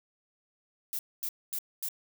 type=noise bursts; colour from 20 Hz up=violet; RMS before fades=-34 dBFS; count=4; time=0.93-1.886 s; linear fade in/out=0 ms; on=59 ms; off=240 ms; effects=none